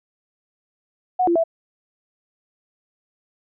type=tone with pitch steps; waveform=sine; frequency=734 / 342 / 660 Hz; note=F#5 / F4 / E5; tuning=-14 / -36 / +2 cents; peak=-15 dBFS; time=1.19-1.439 s; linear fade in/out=10 ms; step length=83 ms; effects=none